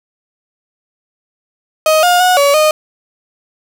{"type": "tone with pitch steps", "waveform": "35% pulse", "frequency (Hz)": [627, 712, 730, 566, 616], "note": ["D#5", "F5", "F#5", "C#5", "D#5"], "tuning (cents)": [13, 33, -24, 36, -17], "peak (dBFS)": -6, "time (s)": [1.86, 2.71], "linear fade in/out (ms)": 2, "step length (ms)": 170, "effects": []}